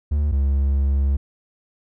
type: tone pair in turn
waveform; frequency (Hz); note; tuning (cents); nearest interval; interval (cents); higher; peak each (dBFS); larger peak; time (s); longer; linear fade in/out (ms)
triangle; 73.5 / 69.04; D2 / C#2; +2 / -6; minor second; 108; first; -15 / -14; second; 0.11-0.32 / 0.32-1.17; second; 10
effects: none